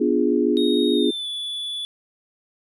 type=chord; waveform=sine; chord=B diminished seventh; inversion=none; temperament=equal; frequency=246.9 / 293.7 / 349.2 / 415.3 Hz; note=B3 / D4 / F4 / Ab4; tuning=0 / 0 / 0 / 0 cents; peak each=-22 dBFS; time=0-1.11 s; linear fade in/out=10 ms
type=tone with pitch glide; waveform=triangle; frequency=3735 to 3445 Hz; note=A#7 to A7; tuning=+3 to -37 cents; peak=-25 dBFS; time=0.57-1.85 s; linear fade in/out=0 ms; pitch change=-140 cents; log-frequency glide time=0.93-1.28 s
effects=none